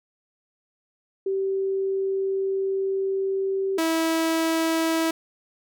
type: tone pair in turn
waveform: sine / sawtooth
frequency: 387 / 325.4 Hz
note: G4 / E4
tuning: -22 / -22 cents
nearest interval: minor third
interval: 300 cents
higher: first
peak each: -22 / -17 dBFS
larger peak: second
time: 1.26-3.78 / 3.78-5.11 s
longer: first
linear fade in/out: 5 ms
effects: none